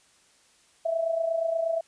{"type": "tone with amplitude modulation", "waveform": "sine", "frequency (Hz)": 659.3, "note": "E5", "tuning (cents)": 0, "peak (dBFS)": -21, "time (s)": [0.85, 1.81], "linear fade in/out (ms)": 10, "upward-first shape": "sine", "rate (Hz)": 28.4, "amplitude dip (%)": 65, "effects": ["white hiss -61 dBFS RMS until 1.87 s", "resampled to 22050 Hz"]}